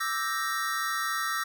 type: chord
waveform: square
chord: E half-diminished seventh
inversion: third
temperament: equal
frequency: 1174.7 / 1318.5 / 1568 / 1864.7 Hz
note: D6 / E6 / G6 / Bb6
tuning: 0 / 0 / 0 / 0 cents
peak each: -37 / -32 / -38 / -33 dBFS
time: 0-1.44 s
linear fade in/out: 10 ms
effects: none